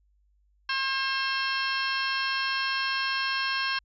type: harmonic tone with a mistuned harmonic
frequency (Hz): 535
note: C5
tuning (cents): +38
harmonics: 2 / 3 / 4 / 5 / 6 / 7 / 8 / 9 / 10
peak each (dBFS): -32 / -30 / -41 / -33 / -36 / -45 / -35 / -48 / -37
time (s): 0.69-3.79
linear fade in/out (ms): 5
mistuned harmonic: 7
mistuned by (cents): +51
effects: added 50 Hz sine -63 dBFS peak until 3.84 s